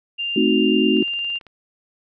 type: tone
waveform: sine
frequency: 2794 Hz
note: F7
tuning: in tune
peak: -22 dBFS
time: 0.18-1.39 s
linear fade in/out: 20 ms
type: chord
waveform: sine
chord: A diminished seventh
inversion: none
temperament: equal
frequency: 220 / 261.6 / 311.1 / 370 Hz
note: A3 / C4 / Eb4 / Gb4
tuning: 0 / 0 / 0 / 0 cents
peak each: -20 dBFS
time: 0.36-1.03 s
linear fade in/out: 5 ms
type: click train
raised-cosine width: 0.3 ms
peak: -29 dBFS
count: 10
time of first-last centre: 0.97-1.467 s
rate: 18.1 Hz
effects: none